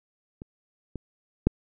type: clicks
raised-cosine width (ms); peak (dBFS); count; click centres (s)
3; -26 / -21 / -6; 3; 0.419 / 0.957 / 1.47
effects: none